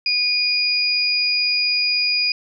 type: tone pair together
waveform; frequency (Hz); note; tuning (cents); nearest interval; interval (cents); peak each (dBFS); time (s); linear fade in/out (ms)
sine; 2451 / 4902; D#7 / D#8; -27 / -27; octave; 1200; -21 / -18; 0.06-2.32; 2
effects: none